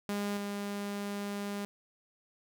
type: tone pair in turn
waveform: sawtooth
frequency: 203.6 / 202.6 Hz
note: G#3 / G#3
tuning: -34 / -43 cents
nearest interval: unison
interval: 9 cents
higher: first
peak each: -28 / -31 dBFS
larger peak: first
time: 0.09-0.37 / 0.37-1.65 s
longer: second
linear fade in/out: 0 ms
effects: none